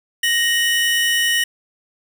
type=tone pair together; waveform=45% pulse; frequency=1868 / 2965 Hz; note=A#6 / F#7; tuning=+3 / +3 cents; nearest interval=minor sixth; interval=800 cents; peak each=-18 / -18 dBFS; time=0.23-1.44 s; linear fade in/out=5 ms; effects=none